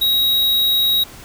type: tone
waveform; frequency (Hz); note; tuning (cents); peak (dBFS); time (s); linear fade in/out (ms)
square; 3815; A#7; +39; -14; 0.01-1.04; 10
effects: pink hiss -39 dBFS RMS until 1.24 s